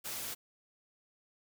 white noise, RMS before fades -40 dBFS, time 0.04-0.35 s, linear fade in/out 20 ms, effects none

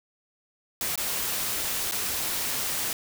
white noise with dropouts, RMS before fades -29 dBFS, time 0.81-2.93 s, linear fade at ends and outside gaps 1 ms, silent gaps 0.957-0.976 / 1.912-1.921 s, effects none

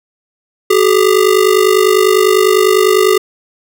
square ring-modulated tone, 401.5 Hz, G4, 41 cents sharp, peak -5 dBFS, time 0.7-3.18 s, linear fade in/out 5 ms, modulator 25 Hz, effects none

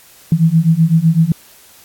sine beating tone pair, 158.9 / 166.8 Hz, D#3 / E3, +37 / +21 cents, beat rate 7.9 Hz, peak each -12 / -11 dBFS, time 0.32-1.32 s, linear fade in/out 2 ms, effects white hiss -44 dBFS RMS until 1.84 s + AAC 64 kbps

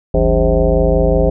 sine tone with frequency modulation, 284.8 Hz, C#4, 47 cents sharp, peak -9 dBFS, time 0.14-1.3 s, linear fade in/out 5 ms, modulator 119 Hz, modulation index 2.9, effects none

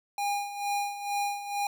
square tone with tremolo, 812 Hz, G#5, 39 cents flat, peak -27 dBFS, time 0.18-1.67 s, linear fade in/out 2 ms, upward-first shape sine, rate 2.2 Hz, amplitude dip 70%, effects none

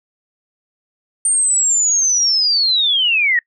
sine linear sweep, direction down, 8870 to 1838 Hz, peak -12 dBFS, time 1.25-3.39 s, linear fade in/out 2 ms, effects noise-tail reverb RT60 0.1 s tail -24 dB re dry

